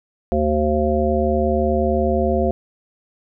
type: harmonic tone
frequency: 75.7 Hz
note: D#2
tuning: 47 cents flat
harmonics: 1 / 3 / 5 / 7 / 9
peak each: -22 / -22 / -22 / -22 / -22 dBFS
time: 0.32-2.51 s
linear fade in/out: 0 ms
effects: none